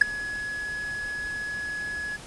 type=tone with ADSR envelope; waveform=triangle; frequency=1689 Hz; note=G#6; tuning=29 cents sharp; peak=-6 dBFS; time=0.01-2.17 s; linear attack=7 ms; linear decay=7 ms; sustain=-22 dB; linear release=15 ms; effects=pink hiss -43 dBFS RMS until 2.26 s + resampled to 24000 Hz